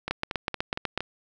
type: two click trains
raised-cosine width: 0.3 ms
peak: -14 / -10 dBFS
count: 5 / 8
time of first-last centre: 0.08-1.006 / 0.11-0.976 s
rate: 4.32 / 8.08 Hz
effects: none